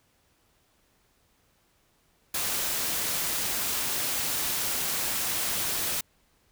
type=noise; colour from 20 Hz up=white; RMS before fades=-29 dBFS; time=2.34-6.01 s; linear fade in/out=5 ms; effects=pink hiss -67 dBFS RMS until 6.51 s